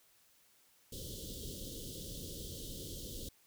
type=band-stop noise; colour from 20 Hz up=pink; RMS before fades=-45 dBFS; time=0.92-3.29 s; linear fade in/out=5 ms; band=560 to 3000 Hz; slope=96 dB/octave; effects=white hiss -68 dBFS RMS until 3.46 s